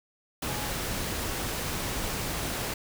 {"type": "tone in noise", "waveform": "sine", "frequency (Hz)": 839, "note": "G#5", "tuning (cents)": 17, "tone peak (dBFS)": -41, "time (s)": [0.48, 0.7], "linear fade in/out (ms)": 5, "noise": "pink", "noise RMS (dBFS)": -32, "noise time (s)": [0.42, 2.74], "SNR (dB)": -12, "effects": []}